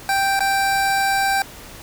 25% pulse tone with dropouts, 784 Hz, G5, in tune, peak -13 dBFS, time 0.09-1.42 s, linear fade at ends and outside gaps 1 ms, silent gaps 0.393-0.405 s, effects pink hiss -39 dBFS RMS until 1.82 s

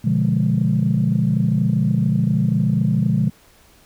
sine chord, B diminished seventh, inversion none, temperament equal with one note detuned, 122.69 / 146.83 / 174.61 / 207.7 Hz, B2 / D3 / F3 / Ab3, -11 / 0 / 0 / 0 cents, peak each -20 dBFS, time 0.04-3.3 s, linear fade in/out 10 ms, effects tanh soft clip ceiling -7 dBFS + pink hiss -52 dBFS RMS until 3.85 s

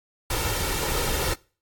pink noise with comb filter, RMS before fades -26 dBFS, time 0.3-1.34 s, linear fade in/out 5 ms, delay 2.2 ms, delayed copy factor +0.55, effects noise-tail reverb RT60 0.4 s tail -23 dB re dry + AAC 64 kbps

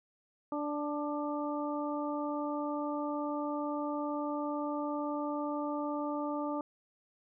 harmonic tone with a mistuned harmonic, 293.7 Hz, D4, in tune, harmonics 1 / 2 / 3 / 4, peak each -35 / -38 / -40 / -41 dBFS, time 0.52-6.61 s, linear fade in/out 2 ms, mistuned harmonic 4, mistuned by +19 cents, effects none

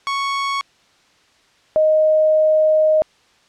sawtooth / sine tone pair in turn, 1108.7 / 622.2 Hz, C#6 / D#5, 0 / 0 cents, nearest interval minor seventh, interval 1000 cents, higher first, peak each -15 / -11 dBFS, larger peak second, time 0.07-0.61 / 1.76-3.02 s, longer second, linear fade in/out 0 ms, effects white hiss -55 dBFS RMS until 3.48 s + low-pass 5000 Hz 12 dB/octave

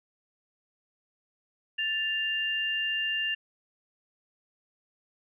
sine tone pair together, 1762.7 / 2794 Hz, A6 / F7, +3 / 0 cents, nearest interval minor sixth, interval 797 cents, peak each -32 / -28 dBFS, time 1.78-3.35 s, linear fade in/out 10 ms, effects none

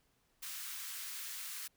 white high-pass noise, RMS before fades -44 dBFS, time 0.42-1.68 s, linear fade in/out 10 ms, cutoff 1200 Hz, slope 24 dB/octave, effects pink hiss -75 dBFS RMS until 1.76 s

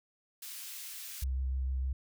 white high-pass noise, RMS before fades -44 dBFS, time 0.42-1.24 s, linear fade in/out 5 ms, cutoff 2100 Hz, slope 12 dB/octave
sine tone with vibrato, 65.41 Hz, C2, in tune, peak -30 dBFS, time 1.22-1.93 s, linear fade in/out 5 ms, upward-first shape square, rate 6.6 Hz, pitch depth 13 cents each way
effects none

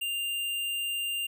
square tone, 2794 Hz, F7, in tune, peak -30 dBFS, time 0.01-1.27 s, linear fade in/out 10 ms, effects none

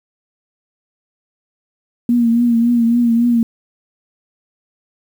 sine tone with vibrato, 235.5 Hz, A#3, 18 cents sharp, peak -10 dBFS, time 2.09-3.43 s, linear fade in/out 2 ms, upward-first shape triangle, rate 3.6 Hz, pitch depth 54 cents each way, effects 7-bit

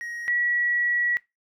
triangle / sine tone pair in turn, 1888 / 1929.9 Hz, A#6 / B6, +22 / -40 cents, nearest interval unison, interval 38 cents, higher second, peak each -30 / -21 dBFS, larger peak second, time 0.01-0.28 / 0.28-1.17 s, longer second, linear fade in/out 0 ms, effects noise-tail reverb RT60 0.2 s tail -20 dB re dry

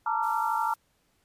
sine chord, Bb major seventh, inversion third, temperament equal with one note detuned, 880 / 932.3 / 1174.7 / 1368.2 Hz, A5 / Bb5 / D6 / F6, 0 / 0 / 0 / -36 cents, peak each -29 / -29 / -34 / -31 dBFS, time 0.06-0.74 s, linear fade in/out 5 ms
blue noise, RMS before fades -49 dBFS, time 0.22-0.76 s, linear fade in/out 20 ms
effects pink hiss -70 dBFS RMS until 1.24 s + resampled to 32000 Hz

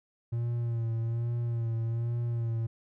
triangle tone with vibrato, 116.4 Hz, A#2, 2 cents flat, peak -26 dBFS, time 0.32-2.67 s, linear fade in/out 10 ms, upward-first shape sine, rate 1.2 Hz, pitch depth 38 cents each way, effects none

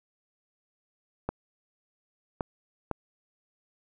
clicks, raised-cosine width 1 ms, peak -15 dBFS, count 3, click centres 1.29 / 2.408 / 2.913 s, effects none

